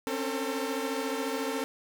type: tone cluster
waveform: sawtooth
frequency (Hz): 265.1 / 279.2 / 450.4 / 522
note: C4 / C#4 / A4 / C5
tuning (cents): +23 / +13 / +40 / -4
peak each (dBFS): -31 / -33 / -29 / -38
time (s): 0.07-1.64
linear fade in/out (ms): 0
effects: none